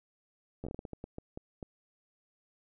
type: slowing click train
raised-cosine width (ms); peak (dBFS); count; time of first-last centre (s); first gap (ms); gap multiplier
2; -27; 13; 0.64-1.628; 11; 1.33
effects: none